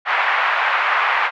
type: band-pass noise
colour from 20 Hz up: pink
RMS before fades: -18 dBFS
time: 0.05-1.31 s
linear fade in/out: 50 ms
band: 840 to 2400 Hz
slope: 24 dB/octave
effects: none